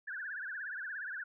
sine tone with vibrato, 1600 Hz, G6, 35 cents sharp, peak -38 dBFS, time 0.07-1.24 s, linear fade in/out 10 ms, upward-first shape triangle, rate 17 Hz, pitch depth 200 cents each way, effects none

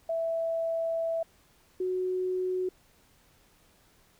sine tone pair in turn, 659.3 / 368.7 Hz, E5 / F#4, 0 / -6 cents, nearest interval minor seventh, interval 1006 cents, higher first, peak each -27 dBFS, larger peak neither, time 0.09-1.23 / 1.8-2.69 s, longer first, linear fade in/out 5 ms, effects pink hiss -63 dBFS RMS until 4.19 s

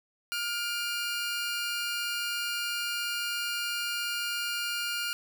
20% pulse tone pair together, 1413 / 2376 Hz, F6 / D7, +20 / +20 cents, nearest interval major sixth, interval 900 cents, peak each -26 / -32 dBFS, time 0.32-5.13 s, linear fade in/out 0 ms, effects none

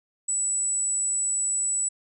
sine tone, 7902 Hz, B8, in tune, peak -22 dBFS, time 0.28-1.89 s, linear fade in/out 10 ms, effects tanh soft clip ceiling -18 dBFS

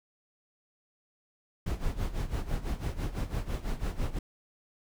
brown noise with tremolo, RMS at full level -29 dBFS, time 1.66-4.19 s, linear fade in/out 5 ms, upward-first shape sine, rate 6 Hz, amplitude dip 80%, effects none

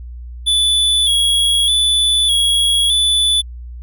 square tone with vibrato, 3400 Hz, G#7, 40 cents sharp, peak -12 dBFS, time 0.46-3.42 s, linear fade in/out 20 ms, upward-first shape square, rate 0.82 Hz, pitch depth 40 cents each way, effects added 60 Hz sine -28 dBFS peak until 3.82 s

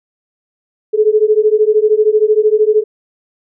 sine beating tone pair, 422.2 / 435.2 Hz, G#4 / A4, +29 / -19 cents, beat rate 13 Hz, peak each -11 dBFS, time 0.93-2.84 s, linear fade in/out 20 ms, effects none

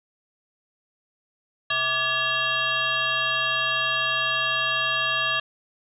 sine tone with frequency modulation, 2217 Hz, C#7, in tune, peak -21 dBFS, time 1.7-5.4 s, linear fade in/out 5 ms, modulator 522 Hz, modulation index 2.4, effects none

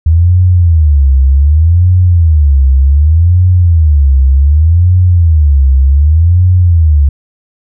sine tone with vibrato, 77.8 Hz, D#2, in tune, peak -3 dBFS, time 0.06-7.09 s, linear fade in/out 5 ms, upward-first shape sine, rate 0.66 Hz, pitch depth 270 cents each way, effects none

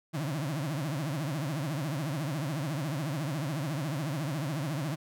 35% pulse tone with vibrato, 147.5 Hz, D3, 8 cents sharp, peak -29 dBFS, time 0.13-4.96 s, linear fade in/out 20 ms, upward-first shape triangle, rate 14 Hz, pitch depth 260 cents each way, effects none

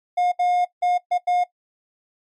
triangle tone bursts at uneven times, 715 Hz, F5, 41 cents sharp, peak -15 dBFS, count 5, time 0.17-0.32 / 0.39-0.65 / 0.82-0.98 / 1.11-1.18 / 1.27-1.44 s, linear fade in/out 10 ms, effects noise-tail reverb RT60 0.1 s tail -17 dB re dry + MP3 48 kbps

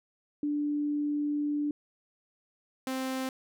sine / sawtooth tone pair in turn, 293.7 / 261.7 Hz, D4 / C4, 0 / 0 cents, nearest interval major second, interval 200 cents, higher first, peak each -27 dBFS, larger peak neither, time 0.43-1.71 / 2.87-3.29 s, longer first, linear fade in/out 2 ms, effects none

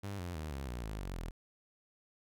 sawtooth tone with pitch steps, 100 / 88.07 / 77.56 / 68.3 / 60.15 / 52.97 / 46.65 / 41.08 Hz, G2 / F2 / D#2 / C#2 / B1 / G#1 / F#1 / E1, +35 / +15 / -5 / -25 / -45 / +35 / +15 / -5 cents, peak -35 dBFS, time 0.03-1.31 s, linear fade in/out 10 ms, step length 160 ms, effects none

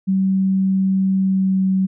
sine tone with pitch glide, 191.2 to 189.77 Hz, G3 to F#3, -43 to +44 cents, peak -14 dBFS, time 0.07-1.87 s, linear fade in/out 20 ms, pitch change -13 cents, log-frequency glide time 1.18-1.65 s, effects none

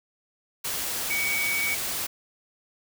sine tone in noise, 2257 Hz, C#7, 31 cents sharp, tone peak -25 dBFS, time 1.1-1.75 s, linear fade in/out 10 ms, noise white, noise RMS -30 dBFS, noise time 0.64-2.07 s, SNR +2 dB, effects none

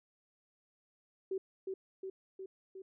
sine tone with echo, 381.7 Hz, G4, 46 cents flat, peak -33 dBFS, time 1.31-1.38 s, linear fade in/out 5 ms, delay 360 ms, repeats 4, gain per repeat -3 dB, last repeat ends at 2.82 s, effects none

